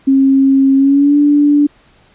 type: tone with pitch glide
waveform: sine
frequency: 270.1 to 291.2 Hz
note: C#4 to D4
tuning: -45 to -15 cents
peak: -6 dBFS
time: 0.07-1.67 s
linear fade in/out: 10 ms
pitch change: +130 cents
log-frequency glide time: 0.76-1.17 s
effects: pink hiss -49 dBFS RMS until 2.14 s + resampled to 8000 Hz